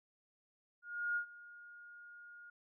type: tone with ADSR envelope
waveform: sine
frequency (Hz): 1427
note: F6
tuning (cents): +37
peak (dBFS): -32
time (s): 0.82-2.5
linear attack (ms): 340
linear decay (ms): 94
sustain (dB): -20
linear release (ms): 5
effects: none